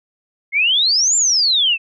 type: exponential two-way sweep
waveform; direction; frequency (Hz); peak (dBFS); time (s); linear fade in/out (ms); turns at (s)
sine; up then down; 2102 to 7410 to 2566; -12; 0.52-1.78; 50; 1.16
effects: none